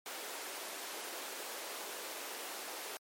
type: high-pass noise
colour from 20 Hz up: pink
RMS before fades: -44 dBFS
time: 0.06-2.97 s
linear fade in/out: 0 ms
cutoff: 360 Hz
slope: 24 dB/octave
effects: MP3 64 kbps